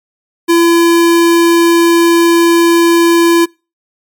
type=tone; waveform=square; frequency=338.2 Hz; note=E4; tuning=44 cents sharp; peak=-6 dBFS; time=0.48-3.46 s; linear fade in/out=20 ms; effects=noise-tail reverb RT60 0.3 s tail -26 dB re dry + MP3 96 kbps